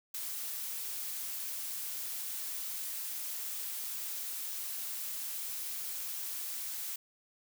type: noise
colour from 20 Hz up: blue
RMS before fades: -39 dBFS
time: 0.14-6.96 s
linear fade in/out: 5 ms
effects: none